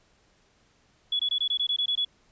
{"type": "tone bursts", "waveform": "sine", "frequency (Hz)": 3391, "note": "G#7", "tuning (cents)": 35, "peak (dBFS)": -23, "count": 10, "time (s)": [1.12, 2.049], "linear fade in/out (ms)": 5, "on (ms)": 74, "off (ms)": 21, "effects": ["pink hiss -64 dBFS RMS until 2.31 s", "resampled to 16000 Hz"]}